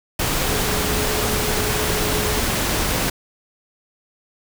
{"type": "tone in noise", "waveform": "sine", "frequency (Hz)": 424.3, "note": "G#4", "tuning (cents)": 37, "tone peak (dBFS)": -27, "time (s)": [0.46, 2.4], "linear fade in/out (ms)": 5, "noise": "pink", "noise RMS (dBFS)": -21, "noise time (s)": [0.19, 3.1], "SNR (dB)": -9, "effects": []}